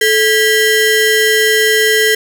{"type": "ring-modulated tone", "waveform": "30% pulse", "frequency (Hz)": 1195, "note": "D6", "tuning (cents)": 30, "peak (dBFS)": -3, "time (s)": [0.01, 2.15], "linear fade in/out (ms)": 5, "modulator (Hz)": 760, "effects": []}